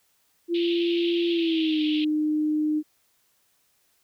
sine tone with pitch glide, 342.3 to 305 Hz, F4 to D#4, -35 to -34 cents, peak -21 dBFS, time 0.48-2.83 s, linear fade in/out 50 ms, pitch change -199 cents, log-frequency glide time 1.3-1.83 s
pink band-pass noise, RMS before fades -34 dBFS, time 0.54-2.05 s, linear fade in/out 10 ms, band 2700 to 3600 Hz, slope 48 dB/octave
effects white hiss -67 dBFS RMS until 4.03 s

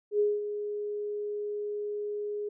sine tone with ADSR envelope, 415.3 Hz, G#4, in tune, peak -21 dBFS, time 0.11-2.49 s, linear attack 86 ms, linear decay 210 ms, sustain -10 dB, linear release 7 ms, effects none

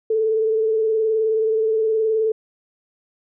sine tone with vibrato, 440 Hz, A4, in tune, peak -16 dBFS, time 0.1-2.32 s, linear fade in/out 5 ms, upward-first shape triangle, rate 19 Hz, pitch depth 36 cents each way, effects none

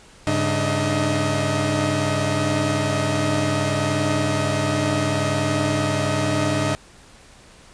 sawtooth tone cluster, 101 / 140.5 / 301.7 / 634 Hz, G#2 / C#3 / D4 / D#5, -48 / +24 / +47 / +32 cents, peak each -21 dBFS, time 0.27-6.75 s, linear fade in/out 0 ms, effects pink hiss -48 dBFS RMS until 7.73 s + resampled to 22050 Hz

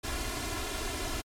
pink noise with comb filter, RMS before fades -34 dBFS, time 0.03-1.22 s, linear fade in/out 20 ms, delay 2.9 ms, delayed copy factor +0.9, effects low-pass 11000 Hz 12 dB/octave + MP3 96 kbps

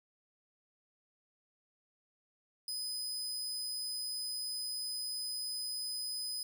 sawtooth tone with amplitude modulation, 5010 Hz, D#8, 11 cents sharp, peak -33 dBFS, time 2.68-6.43 s, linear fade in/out 2 ms, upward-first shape sine, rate 123 Hz, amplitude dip 25%, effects none

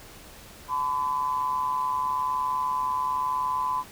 sine tone with amplitude modulation, 1012 Hz, B5, 42 cents sharp, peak -21 dBFS, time 0.68-3.84 s, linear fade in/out 50 ms, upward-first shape sine, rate 141 Hz, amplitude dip 65%, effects pink hiss -47 dBFS RMS until 3.91 s

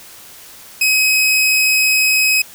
sawtooth tone, 2539 Hz, D#7, 34 cents sharp, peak -8 dBFS, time 0.81-2.42 s, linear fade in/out 5 ms, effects white hiss -39 dBFS RMS until 2.54 s

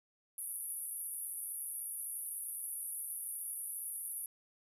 white band-pass noise, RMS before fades -42 dBFS, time 0.38-4.26 s, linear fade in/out 2 ms, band 9700 to 12000 Hz, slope 96 dB/octave, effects none

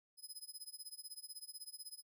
20% pulse tone with tremolo, 5050 Hz, D#8, 25 cents sharp, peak -40 dBFS, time 0.17-2.03 s, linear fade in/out 50 ms, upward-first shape sine, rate 16 Hz, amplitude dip 95%, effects none

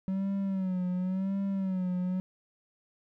triangle tone with vibrato, 188.6 Hz, F#3, 33 cents sharp, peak -26 dBFS, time 0.08-2.2 s, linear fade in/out 0 ms, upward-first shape sine, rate 0.93 Hz, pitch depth 76 cents each way, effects none

